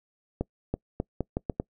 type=accelerating click train; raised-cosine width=2 ms; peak=-14 dBFS; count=7; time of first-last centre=0.41-1.599 s; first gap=330 ms; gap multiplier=0.79; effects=noise-tail reverb RT60 0.1 s tail -25 dB re dry